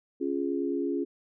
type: chord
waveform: sine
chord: Db major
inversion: none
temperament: equal with one note detuned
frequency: 277.2 / 346.6 / 415.3 Hz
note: Db4 / F4 / Ab4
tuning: 0 / -13 / 0 cents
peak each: -30 / -31 / -33 dBFS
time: 0.2-1.05 s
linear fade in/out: 20 ms
effects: none